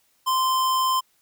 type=tone; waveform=square; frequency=1039 Hz; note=C6; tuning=12 cents flat; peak=-20 dBFS; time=0.26-1.01 s; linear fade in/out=20 ms; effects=white hiss -65 dBFS RMS until 1.21 s